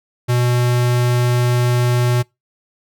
square tone, 122.4 Hz, B2, 15 cents flat, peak -14 dBFS, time 0.28-2.23 s, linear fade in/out 20 ms, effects noise-tail reverb RT60 0.2 s tail -25 dB re dry

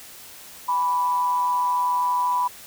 sine tone with amplitude modulation, 987.8 Hz, B5, in tune, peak -17 dBFS, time 0.68-2.48 s, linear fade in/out 10 ms, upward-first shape sine, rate 168 Hz, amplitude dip 45%, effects white hiss -43 dBFS RMS until 2.66 s

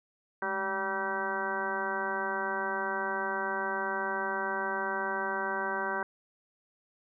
harmonic tone with a mistuned harmonic, 193 Hz, G3, 27 cents flat, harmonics 1 / 2 / 3 / 4 / 5 / 6 / 7 / 8 / 10, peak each -44 / -38 / -40 / -39 / -36 / -39 / -44 / -34 / -45 dBFS, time 0.42-6.03 s, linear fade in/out 2 ms, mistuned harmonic 1, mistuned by +130 cents, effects none

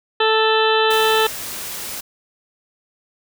harmonic tone, 440 Hz, A4, in tune, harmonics 1 / 2 / 3 / 4 / 6 / 7 / 8 / 9, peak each -17 / -20 / -22 / -23 / -25 / -25 / -26 / -27 dBFS, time 0.2-1.27 s, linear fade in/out 5 ms
white noise, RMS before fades -29 dBFS, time 0.9-2.01 s, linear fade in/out 10 ms
effects none

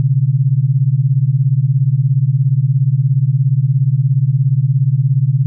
sine beating tone pair, 125.3 / 142.3 Hz, B2 / C#3, +25 / +46 cents, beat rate 17 Hz, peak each -13 dBFS, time 0-5.46 s, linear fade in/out 0 ms, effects none

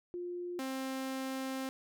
sine / sawtooth tone pair in turn, 353.1 / 264.5 Hz, F4 / C4, +19 / +19 cents, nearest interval perfect fourth, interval 500 cents, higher first, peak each -37 / -32 dBFS, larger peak second, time 0.14-0.59 / 0.59-1.69 s, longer second, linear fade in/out 0 ms, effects none

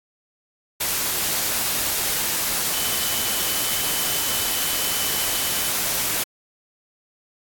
sine tone in noise, 3025 Hz, F#7, 38 cents sharp, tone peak -32 dBFS, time 2.73-5.69 s, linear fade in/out 10 ms, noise white, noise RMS -23 dBFS, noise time 0.8-6.24 s, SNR -12 dB, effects AAC 64 kbps

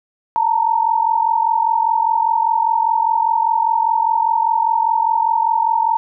sine tone pair together, 887 / 932 Hz, A5 / A#5, +14 / -1 cents, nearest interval minor second, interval 85 cents, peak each -16 dBFS, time 0.36-5.97 s, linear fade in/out 0 ms, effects none

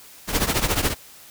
pink noise with tremolo, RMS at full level -18 dBFS, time 0.27-0.95 s, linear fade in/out 50 ms, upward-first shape triangle, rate 14 Hz, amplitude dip 85%, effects white hiss -46 dBFS RMS until 1.3 s

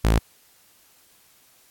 sawtooth tone, 55 Hz, A1, in tune, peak -12 dBFS, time 0.04-0.19 s, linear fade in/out 10 ms, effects white hiss -57 dBFS RMS until 1.7 s + AAC 64 kbps

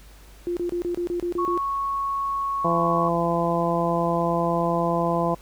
sine tone bursts, 349.2 Hz, F4, in tune, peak -23 dBFS, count 9, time 0.47-1.576 s, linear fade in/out 0 ms, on 98 ms, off 28 ms
sine tone, 1105 Hz, C#6, 6 cents flat, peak -23 dBFS, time 1.38-3.09 s, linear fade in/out 10 ms
harmonic tone, 169.8 Hz, F3, 48 cents flat, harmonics 1 / 2 / 3 / 4 / 5 / 6, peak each -26 / -28 / -27 / -26 / -31 / -27 dBFS, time 2.64-5.35 s, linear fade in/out 10 ms
effects added 50 Hz sine -46 dBFS peak until 5.41 s + pink hiss -52 dBFS RMS until 5.41 s

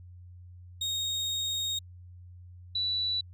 35% pulse / sine tone pair in turn, 3729 / 3951 Hz, A#7 / B7, 0 / 0 cents, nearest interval minor second, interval 100 cents, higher second, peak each -27 dBFS, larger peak neither, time 0.81-1.79 / 2.75-3.21 s, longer first, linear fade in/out 5 ms, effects added 89 Hz sine -46 dBFS peak until 3.33 s + resampled to 32000 Hz

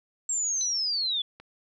sine linear sweep, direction down, 7550 to 3396 Hz, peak -25 dBFS, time 0.29-1.22 s, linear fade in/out 5 ms
sine tone with exponential decay, 4054 Hz, B7, 45 cents sharp, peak -30 dBFS, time 0.61-0.79 s, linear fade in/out 0 ms, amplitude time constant 39 ms
click, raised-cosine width 0.3 ms, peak -30 dBFS, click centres 1.4 s
effects none

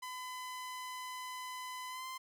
sawtooth tone with pitch glide, 1010 to 1038.4 Hz, B5 to C6, +39 to -13 cents, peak -38 dBFS, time 0.02-2.18 s, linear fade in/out 10 ms, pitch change +48 cents, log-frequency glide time 1.89-2.06 s, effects none

